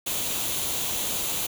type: noise with comb filter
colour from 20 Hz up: white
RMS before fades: -28 dBFS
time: 0.06-1.47 s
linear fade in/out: 10 ms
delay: 0.29 ms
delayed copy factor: +0.5
effects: none